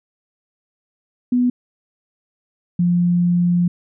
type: tone pair in turn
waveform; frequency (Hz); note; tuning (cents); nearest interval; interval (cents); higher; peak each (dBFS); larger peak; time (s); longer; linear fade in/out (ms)
sine; 246.9 / 175.27; B3 / F3; 0 / +6; tritone; 594; first; -13; neither; 1.32-1.5 / 2.79-3.68; second; 5
effects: none